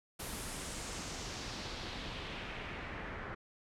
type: noise with low-pass filter sweep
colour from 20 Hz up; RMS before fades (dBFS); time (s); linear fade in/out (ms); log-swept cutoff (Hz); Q
pink; -43; 0.19-3.35; 10; 12000 to 1600; 1.8
effects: none